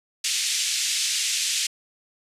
white band-pass noise, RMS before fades -25 dBFS, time 0.24-1.67 s, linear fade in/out 5 ms, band 2300 to 8000 Hz, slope 24 dB/octave, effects resampled to 32000 Hz

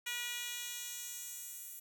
10% pulse tone with high-pass filter sweep, 482.4 Hz, B4, 41 cents flat, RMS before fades -43 dBFS, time 0.06-1.8 s, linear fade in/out 10 ms, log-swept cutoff 2300 to 11000 Hz, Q 0.99, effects none

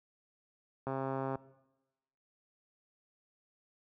click train, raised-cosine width 1 ms, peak -23 dBFS, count 66, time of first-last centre 0.87-1.355 s, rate 134 Hz, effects noise-tail reverb RT60 1.0 s tail -19 dB re dry + high-pass 60 Hz 12 dB/octave

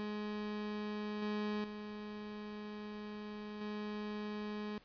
30% pulse tone with level steps, 210 Hz, G#3, 19 cents sharp, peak -36 / -33 / -41 / -37 dBFS, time 0-4.78 s, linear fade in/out 0 ms, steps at 1.22 / 1.64 / 3.61 s, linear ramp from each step 2 ms, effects pink hiss -64 dBFS RMS until 4.84 s + resampled to 11025 Hz

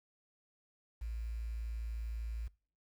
sine tone with quantisation, 56.3 Hz, A1, 40 cents sharp, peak -37 dBFS, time 1.01-2.48 s, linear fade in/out 10 ms, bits 10, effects noise-tail reverb RT60 0.4 s tail -22 dB re dry

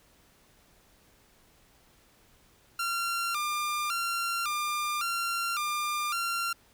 sawtooth tone with vibrato, 1284 Hz, E6, 46 cents flat, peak -25 dBFS, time 2.79-6.53 s, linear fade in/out 5 ms, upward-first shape square, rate 0.9 Hz, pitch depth 120 cents each way, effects pink hiss -62 dBFS RMS until 6.73 s

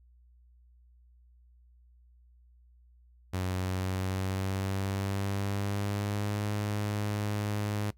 sawtooth tone with pitch glide, 92.5 to 103.83 Hz, F#2 to G#2, 0 to 0 cents, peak -26 dBFS, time 3.33-7.91 s, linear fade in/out 10 ms, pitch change +200 cents, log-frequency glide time 3.55-6.45 s, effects noise-tail reverb RT60 0.1 s tail -20 dB re dry + added 60 Hz sine -57 dBFS peak until 7.97 s

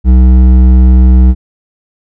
sine tone with hard clipping, 63 Hz, B1, 35 cents sharp, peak -3 dBFS, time 0.04-1.35 s, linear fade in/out 50 ms, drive 9 dB, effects none

